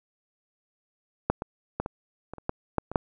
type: clicks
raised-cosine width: 1 ms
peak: -7 / -17 / -13 / -18 / -23 / -28 / -12 / -9 / -21 / -7 dBFS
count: 10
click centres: 1.3 / 1.421 / 1.8 / 1.861 / 2.336 / 2.383 / 2.494 / 2.783 / 2.916 / 2.958 s
effects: none